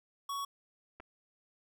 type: tone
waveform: square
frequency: 1118 Hz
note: C#6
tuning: 14 cents sharp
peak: -36 dBFS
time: 0.29-0.45 s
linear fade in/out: 5 ms
type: clicks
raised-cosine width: 0.5 ms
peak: -34 / -37 dBFS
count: 2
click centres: 1 / 1.003 s
effects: none